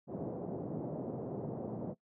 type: band-pass noise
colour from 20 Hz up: pink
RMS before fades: -40 dBFS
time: 0.07-1.95 s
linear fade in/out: 50 ms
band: 130 to 640 Hz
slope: 24 dB/octave
effects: noise-tail reverb RT60 0.1 s tail -21 dB re dry